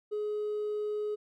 triangle tone with hard clipping, 420.8 Hz, G#4, 23 cents sharp, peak -30 dBFS, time 0.11-1.16 s, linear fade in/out 20 ms, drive 2 dB, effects none

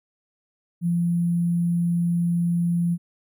sine tone with sample-and-hold, 172 Hz, F3, 26 cents flat, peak -19 dBFS, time 0.81-2.98 s, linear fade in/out 50 ms, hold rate 11025 Hz, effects none

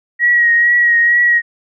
sine tone with vibrato, 1900 Hz, A#6, 33 cents sharp, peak -8 dBFS, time 0.19-1.42 s, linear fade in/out 50 ms, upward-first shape triangle, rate 2.2 Hz, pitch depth 32 cents each way, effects none

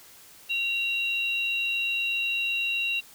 sine tone pair together, 2754 / 3857 Hz, F7 / B7, -25 / -42 cents, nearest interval tritone, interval 583 cents, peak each -25 / -34 dBFS, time 0.49-3.01 s, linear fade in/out 20 ms, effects white hiss -51 dBFS RMS until 3.14 s

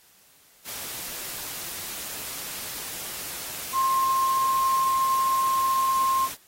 sine tone in noise, 1061 Hz, C6, 24 cents sharp, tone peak -20 dBFS, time 3.72-6.29 s, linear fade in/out 50 ms, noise white, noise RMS -35 dBFS, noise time 0.64-6.37 s, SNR +12 dB, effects white hiss -57 dBFS RMS until 6.47 s + AAC 48 kbps

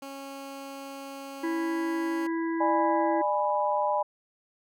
15% pulse tone with pitch glide, 274.6 to 277.6 Hz, C#4 to C#4, -16 to +3 cents, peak -32 dBFS, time 0.02-2.27 s, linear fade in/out 5 ms, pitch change +19 cents, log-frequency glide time 1.38-1.83 s
harmonic tone, 329.6 Hz, E4, in tune, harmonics 1 / 3 / 5 / 6, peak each -27 / -37 / -41 / -43 dBFS, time 1.43-3.22 s, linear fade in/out 10 ms
sine chord, G# diminished, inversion second, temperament equal with one note detuned, 598.6 / 830.6 / 987.8 Hz, D5 / G#5 / B5, +33 / 0 / 0 cents, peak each -28 dBFS, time 2.6-4.03 s, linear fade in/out 10 ms
effects none

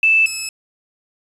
sine / 5% pulse tone pair in turn, 2637 / 2596 Hz, E7 / E7, 0 / -27 cents, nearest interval unison, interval 27 cents, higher first, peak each -10 / -12 dBFS, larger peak first, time 0.03-0.26 / 0.26-0.49 s, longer neither, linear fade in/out 2 ms, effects resampled to 22050 Hz + 7-bit

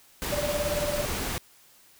pink noise, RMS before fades -31 dBFS, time 0.22-1.38 s, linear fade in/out 0 ms
sine tone with tremolo, 587.3 Hz, D5, in tune, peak -24 dBFS, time 0.32-1.05 s, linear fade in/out 0 ms, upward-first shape sine, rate 18 Hz, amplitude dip 80%
effects white hiss -57 dBFS RMS until 1.99 s

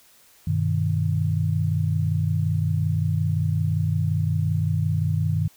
sine chord, G augmented, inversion none, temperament equal, 98 / 123.47 / 155.56 Hz, G2 / B2 / D#3, 0 / 0 / 0 cents, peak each -23 / -28 / -23 dBFS, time 0.47-5.48 s, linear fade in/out 5 ms, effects white hiss -55 dBFS RMS until 5.56 s

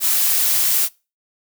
blue noise, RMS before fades -17 dBFS, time 0-0.89 s, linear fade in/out 50 ms, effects noise-tail reverb RT60 0.3 s tail -24 dB re dry

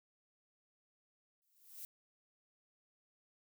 violet noise with exponential growth, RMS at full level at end -45 dBFS, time 1.42-1.85 s, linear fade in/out 0 ms, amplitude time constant 93 ms, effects none

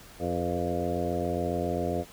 harmonic tone with a mistuned harmonic, 87.31 Hz, F2, in tune, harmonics 1 / 2 / 3 / 4 / 5 / 6 / 7 / 8, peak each -35 / -35 / -35 / -35 / -35 / -35 / -35 / -35 dBFS, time 0.19-2.05 s, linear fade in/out 50 ms, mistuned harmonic 6, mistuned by -40 cents, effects pink hiss -50 dBFS RMS until 2.12 s

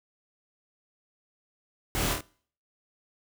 pink noise with echo, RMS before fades -30 dBFS, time 1.95-2.13 s, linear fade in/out 0 ms, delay 26 ms, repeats 3, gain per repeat -3 dB, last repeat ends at 2.208 s, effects noise-tail reverb RT60 0.5 s tail -23 dB re dry

